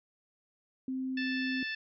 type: tone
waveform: sine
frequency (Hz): 260.9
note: C4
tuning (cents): -5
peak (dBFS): -32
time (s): 0.88-1.63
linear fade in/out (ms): 2
type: harmonic tone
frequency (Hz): 880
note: A5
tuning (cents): 0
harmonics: 2 / 3 / 4 / 5 / 6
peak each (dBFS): -36 / -39 / -44 / -47 / -48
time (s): 1.17-1.75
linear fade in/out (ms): 5
effects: none